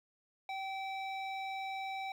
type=tone with low-pass filter; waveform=square; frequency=772 Hz; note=G5; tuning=27 cents flat; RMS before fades=-40 dBFS; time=0.49-2.12 s; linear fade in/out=2 ms; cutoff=3200 Hz; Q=2.3; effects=11-bit